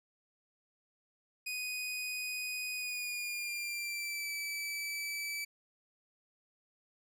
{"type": "tone with pitch glide", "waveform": "sawtooth", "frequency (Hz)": [2489, 2309], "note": ["D#7", "D7"], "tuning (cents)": [0, -30], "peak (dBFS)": -33, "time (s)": [1.46, 5.45], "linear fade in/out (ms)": 10, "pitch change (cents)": -130, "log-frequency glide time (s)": [2.74, 4.32], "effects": []}